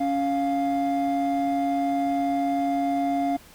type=tone pair together; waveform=triangle; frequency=279.2 / 700 Hz; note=C#4 / F5; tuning=+13 / +4 cents; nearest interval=octave + major third; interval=1591 cents; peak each=-22 dBFS; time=0-3.37 s; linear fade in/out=10 ms; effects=tanh soft clip ceiling -13 dBFS + pink hiss -50 dBFS RMS until 3.54 s